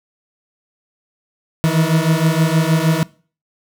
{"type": "beating tone pair", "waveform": "40% pulse", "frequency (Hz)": [157.4, 163.8], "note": ["D#3", "E3"], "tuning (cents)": [20, -11], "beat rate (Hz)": 6.4, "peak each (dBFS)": -15, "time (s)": [1.64, 3.03], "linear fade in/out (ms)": 0, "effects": ["noise-tail reverb RT60 0.4 s tail -22 dB re dry"]}